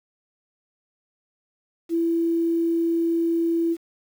sine tone, 333.8 Hz, E4, 22 cents sharp, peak -19 dBFS, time 1.89-3.77 s, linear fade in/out 50 ms, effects 8-bit

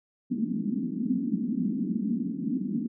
white band-pass noise, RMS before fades -29 dBFS, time 0.3-2.88 s, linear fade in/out 20 ms, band 190 to 270 Hz, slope 48 dB/octave, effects none

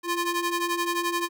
sawtooth ring-modulated tone, 698.5 Hz, F5, in tune, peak -18 dBFS, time 0.03-1.29 s, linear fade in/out 50 ms, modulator 355 Hz, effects none

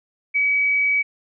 sine tone, 2275 Hz, C#7, 44 cents sharp, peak -16 dBFS, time 0.34-1.03 s, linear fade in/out 20 ms, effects none

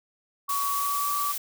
sine tone with pitch glide, 1125 to 1154 Hz, C#6 to D6, +25 to -31 cents, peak -26 dBFS, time 0.48-1.33 s, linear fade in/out 20 ms, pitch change +44 cents, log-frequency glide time 0.67-1.16 s
blue noise, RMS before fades -31 dBFS, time 0.49-1.38 s, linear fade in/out 5 ms
effects none

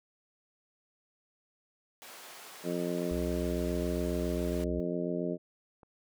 pink high-pass noise, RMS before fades -49 dBFS, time 2.02-4.64 s, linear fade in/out 0 ms, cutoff 530 Hz, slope 12 dB/octave
harmonic tone, 87.31 Hz, F2, in tune, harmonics 2 / 3 / 4 / 5 / 6 / 7, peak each -36 / -37 / -36 / -38 / -44 / -38 dBFS, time 2.63-5.38 s, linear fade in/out 50 ms
sine tone with vibrato, 66 Hz, C2, 16 cents sharp, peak -35 dBFS, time 3.11-4.8 s, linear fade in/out 0 ms, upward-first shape sine, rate 1.3 Hz, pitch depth 20 cents each way
click, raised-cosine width 1 ms, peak -40 dBFS, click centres 5.832 s
effects none

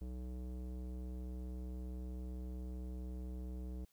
square tone with low-pass filter, 62.3 Hz, B1, 16 cents sharp, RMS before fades -44 dBFS, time 0.01-3.85 s, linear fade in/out 5 ms, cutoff 410 Hz, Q 1.1, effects white hiss -75 dBFS RMS until 3.92 s

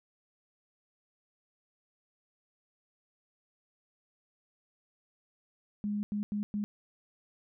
sine tone bursts at uneven times, 207 Hz, G#3, 5 cents flat, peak -30 dBFS, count 4, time 5.84-6.03 / 6.12-6.23 / 6.32-6.43 / 6.54-6.64 s, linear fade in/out 0 ms, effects none

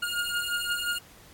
25% pulse beating tone pair, 1419 / 1424.7 Hz, F6 / F6, +27 / +34 cents, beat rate 5.7 Hz, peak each -27 dBFS, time 0.02-0.99 s, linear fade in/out 10 ms, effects pink hiss -53 dBFS RMS until 1.33 s + AAC 64 kbps

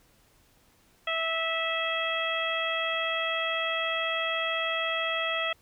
harmonic tone, 654 Hz, E5, 14 cents flat, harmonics 1 / 2 / 3 / 4 / 5, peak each -33 / -33 / -33 / -33 / -33 dBFS, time 1.07-5.53 s, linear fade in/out 5 ms, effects pink hiss -63 dBFS RMS until 5.61 s

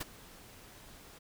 pink noise with ADSR envelope, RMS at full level -35 dBFS, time 0-1.19 s, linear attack 12 ms, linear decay 21 ms, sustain -19 dB, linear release 13 ms, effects none

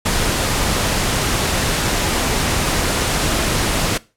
pink noise, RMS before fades -18 dBFS, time 0.05-3.98 s, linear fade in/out 10 ms, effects noise-tail reverb RT60 0.3 s tail -20 dB re dry + low-pass 11000 Hz 12 dB/octave

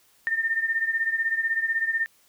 sine beating tone pair, 1808 / 1824 Hz, A6 / A#6, +47 / -38 cents, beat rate 16 Hz, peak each -24 / -28 dBFS, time 0.27-2.06 s, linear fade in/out 0 ms, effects white hiss -61 dBFS RMS until 2.28 s

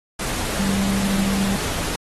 sine tone in noise, 196 Hz, G3, in tune, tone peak -19 dBFS, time 0.59-1.56 s, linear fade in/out 5 ms, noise pink, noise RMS -26 dBFS, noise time 0.19-1.96 s, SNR +4 dB, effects AAC 32 kbps

